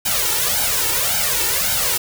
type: noise with flanger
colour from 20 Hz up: white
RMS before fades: -19 dBFS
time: 0.05-1.98 s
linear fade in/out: 10 ms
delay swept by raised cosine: 1.3 to 2.26 ms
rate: 1.8 Hz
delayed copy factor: +0.95
effects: none